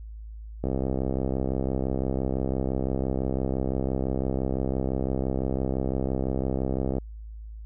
click train, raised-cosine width 2 ms, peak -14 dBFS, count 419, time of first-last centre 0.64-6.983 s, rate 65.9 Hz, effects added 54 Hz sine -37 dBFS peak until 7.65 s

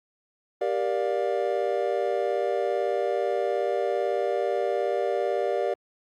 triangle chord, G minor seventh, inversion none, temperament just, 392 / 470.4 / 588 / 705.6 Hz, G4 / Bb4 / D5 / F5, 0 / +16 / +2 / +18 cents, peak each -27 / -27 / -26 / -29 dBFS, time 0.61-5.74 s, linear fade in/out 5 ms, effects Opus 48 kbps

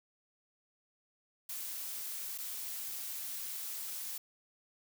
blue noise with dropouts, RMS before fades -41 dBFS, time 1.49-4.18 s, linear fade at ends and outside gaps 5 ms, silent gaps 2.379-2.384 s, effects none

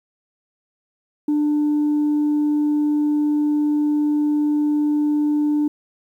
sine tone, 297.1 Hz, D4, 20 cents sharp, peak -14 dBFS, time 1.28-5.68 s, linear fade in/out 5 ms, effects tanh soft clip ceiling -14 dBFS + 9-bit

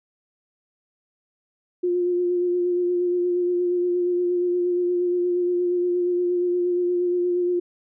sine tone with vibrato, 354.6 Hz, F4, 26 cents sharp, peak -19 dBFS, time 1.83-7.6 s, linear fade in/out 10 ms, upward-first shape sine, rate 8.5 Hz, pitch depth 20 cents each way, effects none

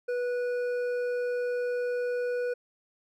sine tone with hard clipping, 490 Hz, B4, 14 cents flat, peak -29 dBFS, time 0.08-2.54 s, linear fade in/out 10 ms, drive 7 dB, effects none

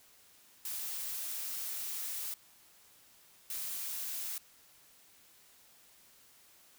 blue noise bursts at uneven times, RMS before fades -39 dBFS, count 2, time 0.65-2.34 / 3.5-4.38 s, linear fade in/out 2 ms, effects white hiss -62 dBFS RMS until 6.78 s

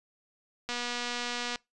click train, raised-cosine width 0.2 ms, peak -17 dBFS, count 211, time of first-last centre 0.69-1.558 s, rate 242 Hz, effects noise-tail reverb RT60 0.2 s tail -24 dB re dry + resampled to 24000 Hz

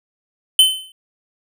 square tone with exponential decay, 3057 Hz, G7, 44 cents flat, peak -5 dBFS, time 0.59-0.92 s, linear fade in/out 2 ms, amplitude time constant 70 ms, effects none

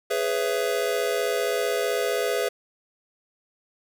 square chord, C# minor seventh, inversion second, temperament just, 415.8 / 498.9 / 554.4 / 665.2 Hz, G#4 / B4 / C#5 / E5, +2 / +17 / 0 / +16 cents, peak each -28 / -28 / -33 / -30 dBFS, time 0.1-2.49 s, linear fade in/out 10 ms, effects none

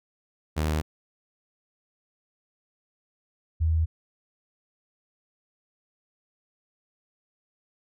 sawtooth / sine tone pair in turn, 77.3 / 80.42 Hz, D#2 / E2, -11 / -42 cents, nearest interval minor second, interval 69 cents, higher second, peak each -20 dBFS, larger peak neither, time 0.56-0.82 / 3.6-3.86 s, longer neither, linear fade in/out 20 ms, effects none

